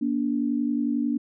sine tone pair together, 237.9 / 289 Hz, A#3 / D4, +35 / -28 cents, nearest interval minor third, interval 337 cents, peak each -25 dBFS, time 0.01-1.18 s, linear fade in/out 10 ms, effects none

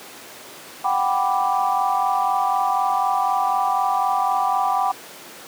sine chord, G major seventh, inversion third, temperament equal, 740 / 784 / 987.8 / 1174.7 Hz, F#5 / G5 / B5 / D6, 0 / 0 / 0 / 0 cents, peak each -24 / -21 / -24 / -24 dBFS, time 0.84-4.92 s, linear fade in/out 10 ms, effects pink hiss -39 dBFS RMS until 5.47 s + high-pass 300 Hz 12 dB/octave

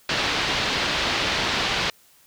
white low-pass noise, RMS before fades -24 dBFS, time 0.09-1.9 s, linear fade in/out 2 ms, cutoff 4300 Hz, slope 24 dB/octave, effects white hiss -56 dBFS RMS until 2.26 s

